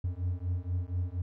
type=beating tone pair; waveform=triangle; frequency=87.31 / 91.51 Hz; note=F2 / F#2; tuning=0 / -19 cents; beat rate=4.2 Hz; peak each=-31 dBFS; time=0.04-1.22 s; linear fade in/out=5 ms; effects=none